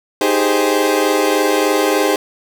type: chord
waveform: 30% pulse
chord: Ab major seventh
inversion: second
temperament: equal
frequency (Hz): 311.1 / 392 / 415.3 / 523.3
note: Eb4 / G4 / Ab4 / C5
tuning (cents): 0 / 0 / 0 / 0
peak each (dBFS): -16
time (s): 0.21-2.16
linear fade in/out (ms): 2
effects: none